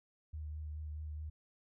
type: tone with vibrato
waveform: sine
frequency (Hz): 76.4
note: D#2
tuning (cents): -31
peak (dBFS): -40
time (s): 0.33-1.3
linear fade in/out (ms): 10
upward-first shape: triangle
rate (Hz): 4.7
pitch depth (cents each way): 25
effects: none